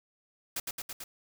white noise with echo, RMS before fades -34 dBFS, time 0.56-0.6 s, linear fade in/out 5 ms, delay 110 ms, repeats 4, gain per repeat -2 dB, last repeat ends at 1.04 s, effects none

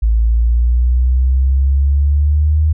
sine exponential sweep, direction up, 54.6 to 78.2 Hz, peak -9 dBFS, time 0.02-2.73 s, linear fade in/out 10 ms, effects none

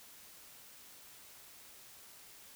silence, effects white hiss -56 dBFS RMS until 2.55 s

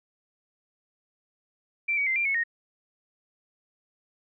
sine tone with pitch steps, 2347 / 2259 / 2081 / 2375 / 2196 / 1859 Hz, D7 / C#7 / C7 / D7 / C#7 / A#6, -2 / +32 / -10 / +19 / -17 / -5 cents, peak -23 dBFS, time 1.88-2.438 s, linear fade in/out 10 ms, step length 93 ms, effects none

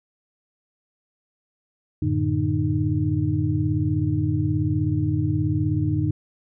sine tone cluster, 92.9 / 111.8 / 148.3 / 306.2 Hz, F#2 / A2 / D3 / D#4, +7 / +28 / +17 / -28 cents, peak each -25 dBFS, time 2.02-6.11 s, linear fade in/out 5 ms, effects none

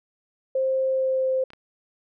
sine tone with pitch glide, 527 to 522.2 Hz, C5 to C5, +12 to -3 cents, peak -20 dBFS, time 0.55-1.44 s, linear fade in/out 5 ms, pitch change -15 cents, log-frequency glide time 0.89-1.31 s
clicks, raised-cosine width 0.3 ms, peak -28 dBFS, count 2, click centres 1.504 / 1.534 s
effects none

